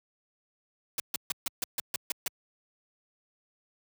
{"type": "noise bursts", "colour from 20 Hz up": "white", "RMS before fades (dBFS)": -31, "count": 9, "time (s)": [0.98, 2.28], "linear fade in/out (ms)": 2, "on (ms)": 20, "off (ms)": 140, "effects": ["high-pass 80 Hz 12 dB/octave"]}